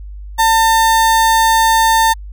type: tone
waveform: 35% pulse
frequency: 900 Hz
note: A5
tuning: 39 cents sharp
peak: -7 dBFS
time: 0.38-2.14 s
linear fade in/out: 20 ms
effects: added 50 Hz sine -27 dBFS peak until 2.32 s